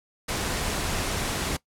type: noise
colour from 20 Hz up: pink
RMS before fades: -28 dBFS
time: 0.28-1.57 s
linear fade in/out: 10 ms
effects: noise-tail reverb RT60 0.1 s tail -19 dB re dry + low-pass 11000 Hz 12 dB/octave